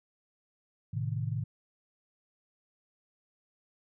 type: chord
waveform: sine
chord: A diminished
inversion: none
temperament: equal with one note detuned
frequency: 110 / 129.98 / 155.56 Hz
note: A2 / C3 / Eb3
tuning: 0 / -11 / 0 cents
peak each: -33 / -35 / -36 dBFS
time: 0.93-1.44 s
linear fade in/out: 10 ms
effects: none